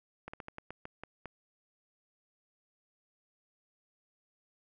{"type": "slowing click train", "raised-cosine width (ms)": 0.5, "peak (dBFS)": -27, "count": 9, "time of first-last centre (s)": [0.28, 1.257], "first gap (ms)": 55, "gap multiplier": 1.22, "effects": []}